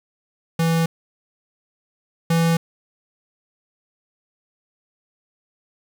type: tone pair in turn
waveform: square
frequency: 164.81 / 166.05 Hz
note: E3 / E3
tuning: 0 / +13 cents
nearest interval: unison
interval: 13 cents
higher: second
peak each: -17 / -16 dBFS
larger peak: second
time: 0.59-0.86 / 2.3-2.57 s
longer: neither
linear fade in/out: 5 ms
effects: 8-bit